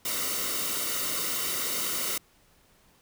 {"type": "noise with comb filter", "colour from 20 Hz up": "white", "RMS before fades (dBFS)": -30, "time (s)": [0.05, 2.18], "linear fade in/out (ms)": 5, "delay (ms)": 1.2, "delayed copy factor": -0.65, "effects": ["pink hiss -62 dBFS RMS until 3.01 s"]}